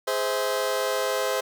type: chord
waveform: sawtooth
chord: Ab augmented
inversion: none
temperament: just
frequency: 415.3 / 519.1 / 648.9 Hz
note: Ab4 / C5 / E5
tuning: 0 / -14 / -27 cents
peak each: -26 / -22 / -26 dBFS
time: 0.07-1.41 s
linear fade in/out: 10 ms
effects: none